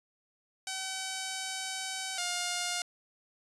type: tone pair in turn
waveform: 5% pulse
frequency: 762 / 709.2 Hz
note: G5 / F5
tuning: -49 / +26 cents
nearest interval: minor second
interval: 125 cents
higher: first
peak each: -23 / -20 dBFS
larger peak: second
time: 0.67-2.18 / 2.18-2.82 s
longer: first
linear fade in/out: 2 ms
effects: resampled to 24000 Hz